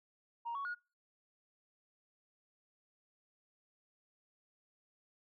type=tone with pitch steps; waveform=sine; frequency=937 / 1116 / 1443 Hz; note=A#5 / C#6 / F#6; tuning=+9 / +11 / -44 cents; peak=-36 dBFS; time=0.45-0.75 s; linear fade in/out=20 ms; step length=100 ms; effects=noise-tail reverb RT60 0.3 s tail -24 dB re dry + tanh soft clip ceiling -34 dBFS

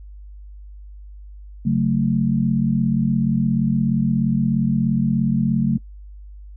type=chord; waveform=sine; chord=F# minor; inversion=second; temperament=just; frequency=138.75 / 185 / 222 Hz; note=C#3 / F#3 / A3; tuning=+2 / 0 / +16 cents; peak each=-21 / -21 / -19 dBFS; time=1.65-5.78 s; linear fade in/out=10 ms; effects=noise-tail reverb RT60 0.1 s tail -25 dB re dry + added 50 Hz sine -36 dBFS peak until 6.56 s

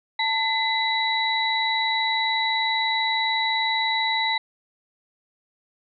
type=tone cluster; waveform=sine; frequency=888 / 2027 / 3921 Hz; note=A5 / B6 / B7; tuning=+16 / +45 / -13 cents; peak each=-25 dBFS; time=0.19-4.38 s; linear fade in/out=5 ms; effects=none

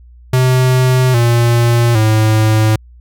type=tone with pitch steps; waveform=square; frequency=128.2 / 118.24 / 109.06 Hz; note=C3 / A#2 / A2; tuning=-35 / +25 / -15 cents; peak=-9 dBFS; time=0.33-2.76 s; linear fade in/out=5 ms; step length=810 ms; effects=added 60 Hz sine -37 dBFS peak until 3 s

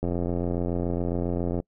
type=click train; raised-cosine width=2 ms; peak=-15 dBFS; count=138; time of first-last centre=0.03-1.601 s; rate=87.2 Hz; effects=noise-tail reverb RT60 0.1 s tail -26 dB re dry

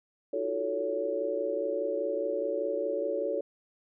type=tone cluster; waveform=sine; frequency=318.3 / 349.8 / 374.7 / 439.7 / 562 Hz; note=D#4 / F4 / F#4 / A4 / C#5; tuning=+39 / +3 / +22 / -1 / +24 cents; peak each=-39 / -39 / -37 / -33 / -31 dBFS; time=0.33-3.41 s; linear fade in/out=5 ms; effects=none

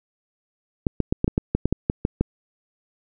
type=clicks; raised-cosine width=3 ms; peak=-6 dBFS; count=12; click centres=0.868 / 1.003 / 1.125 / 1.244 / 1.279 / 1.379 / 1.55 / 1.656 / 1.726 / 1.899 / 2.051 / 2.21 s; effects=none

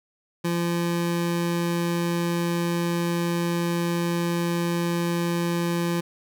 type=tone; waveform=25% pulse; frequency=171.5 Hz; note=F3; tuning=31 cents flat; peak=-19 dBFS; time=0.44-6.01 s; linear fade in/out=10 ms; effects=none

